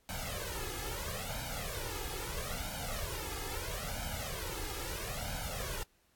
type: noise with flanger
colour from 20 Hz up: pink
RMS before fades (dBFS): -39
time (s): 0.09-5.83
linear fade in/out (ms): 0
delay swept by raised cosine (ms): 1.3 to 2.4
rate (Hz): 0.76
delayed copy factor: +0.95
effects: pink hiss -71 dBFS RMS until 6.15 s + AAC 64 kbps